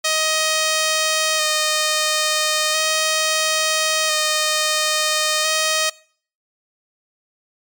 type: tone with vibrato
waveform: 5% pulse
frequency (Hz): 622.3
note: D#5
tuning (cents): 0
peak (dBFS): -5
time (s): 0.04-5.9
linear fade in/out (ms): 10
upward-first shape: square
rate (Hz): 0.37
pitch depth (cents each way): 14
effects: noise-tail reverb RT60 0.5 s tail -22 dB re dry + MP3 96 kbps